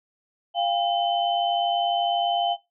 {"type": "tone cluster", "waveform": "sine", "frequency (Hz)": [698, 798, 3053], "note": ["F5", "G5", "G7"], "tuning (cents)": [-1, 31, -46], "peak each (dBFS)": [-23, -26, -29], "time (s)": [0.54, 2.57], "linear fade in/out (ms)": 50, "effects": ["noise-tail reverb RT60 0.2 s tail -17 dB re dry"]}